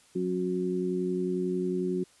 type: harmonic tone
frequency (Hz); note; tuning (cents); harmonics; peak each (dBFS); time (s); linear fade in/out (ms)
91.1; F#2; -26; 2 / 3 / 4; -31 / -35 / -29; 0.15-2.04; 10
effects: white hiss -60 dBFS RMS until 2.2 s + resampled to 24000 Hz